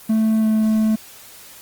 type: tone with pitch glide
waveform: triangle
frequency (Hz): 220 to 218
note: A3 to A3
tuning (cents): 0 to -16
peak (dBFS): -12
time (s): 0.09-0.96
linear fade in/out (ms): 10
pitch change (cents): -16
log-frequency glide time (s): 0.4-0.47
effects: white hiss -42 dBFS RMS until 1.61 s + Opus 24 kbps